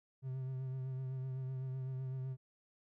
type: tone with vibrato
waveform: triangle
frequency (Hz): 130.81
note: C3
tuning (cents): 0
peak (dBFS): -36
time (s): 0.22-2.37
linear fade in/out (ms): 50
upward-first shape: triangle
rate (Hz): 7.9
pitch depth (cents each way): 35
effects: none